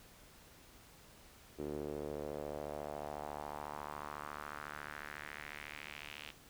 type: tone with band-pass filter sweep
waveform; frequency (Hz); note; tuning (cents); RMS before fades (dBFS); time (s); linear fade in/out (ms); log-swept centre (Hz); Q
sawtooth; 74; D2; +14; -45; 1.58-6.32; 20; 370 to 2900; 2.7
effects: pink hiss -60 dBFS RMS until 6.49 s